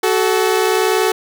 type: tone pair together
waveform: sawtooth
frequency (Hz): 374.6 / 435.3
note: F#4 / A4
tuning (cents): +21 / -19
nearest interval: minor third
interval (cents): 260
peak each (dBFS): -12 / -12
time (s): 0.03-1.12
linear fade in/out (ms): 5
effects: none